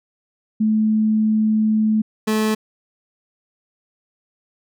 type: tone pair in turn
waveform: sine / 30% pulse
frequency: 216.7 / 216.7 Hz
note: A3 / A3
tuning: -26 / -26 cents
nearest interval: unison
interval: 0 cents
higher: neither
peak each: -14 dBFS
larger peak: neither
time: 0.6-2.02 / 2.27-2.55 s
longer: first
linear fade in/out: 10 ms
effects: none